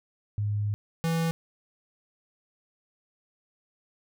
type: tone pair in turn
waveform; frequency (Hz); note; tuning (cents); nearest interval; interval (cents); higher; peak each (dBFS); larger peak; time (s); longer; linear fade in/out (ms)
sine / square; 103.83 / 164.82; G#2 / E3; 0 / 0; minor sixth; 800; second; -25; neither; 0.38-0.74 / 1.04-1.31; first; 0
effects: none